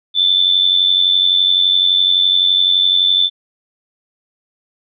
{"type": "tone with amplitude modulation", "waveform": "sine", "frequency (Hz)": 3520, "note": "A7", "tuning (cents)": 0, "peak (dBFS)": -7, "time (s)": [0.14, 3.3], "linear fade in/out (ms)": 50, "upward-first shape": "sine", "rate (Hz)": 91.8, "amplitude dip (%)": 65, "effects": []}